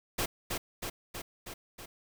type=noise with echo; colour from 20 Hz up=pink; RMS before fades=-31 dBFS; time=0.18-0.26 s; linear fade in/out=10 ms; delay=320 ms; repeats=5; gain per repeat=-3 dB; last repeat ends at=1.86 s; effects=none